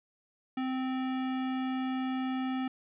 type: tone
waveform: square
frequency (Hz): 259.7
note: C4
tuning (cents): -13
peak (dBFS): -31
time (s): 0.57-2.68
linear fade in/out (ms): 5
effects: resampled to 8000 Hz + 12-bit